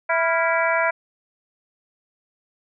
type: harmonic tone with a mistuned harmonic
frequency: 329.6 Hz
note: E4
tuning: in tune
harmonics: 2 / 3 / 4 / 5 / 6 / 7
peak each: -22 / -24 / -25 / -26 / -27 / -27 dBFS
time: 0.09-0.91 s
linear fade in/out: 10 ms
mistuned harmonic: 4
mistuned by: +93 cents
effects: none